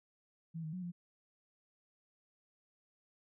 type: tone with pitch steps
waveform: sine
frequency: 163.9 / 156.8 / 182.9 / 174.7 Hz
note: E3 / D#3 / F#3 / F3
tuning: -10 / +14 / -20 / +1 cents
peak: -39 dBFS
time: 0.54-0.92 s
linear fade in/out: 20 ms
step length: 95 ms
effects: none